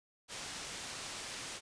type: low-pass noise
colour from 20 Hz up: white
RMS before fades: -44 dBFS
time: 0.28-1.61 s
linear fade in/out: 50 ms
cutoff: 7200 Hz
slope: 12 dB/octave
effects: resampled to 22050 Hz